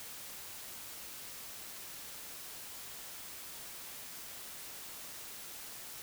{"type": "silence", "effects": ["white hiss -47 dBFS RMS until 6.02 s"]}